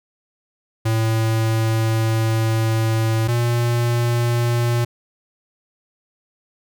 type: tone pair in turn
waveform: square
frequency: 111.9 / 119.1 Hz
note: A2 / A#2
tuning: +30 / +38 cents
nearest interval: minor second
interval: 108 cents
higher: second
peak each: -17 dBFS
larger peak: neither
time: 0.85-3.28 / 3.28-4.85 s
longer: first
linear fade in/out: 10 ms
effects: none